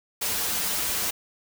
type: noise with comb filter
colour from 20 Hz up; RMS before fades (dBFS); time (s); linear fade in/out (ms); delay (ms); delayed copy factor
white; -27; 0.21-1.11; 10; 7.5; -0.85
effects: none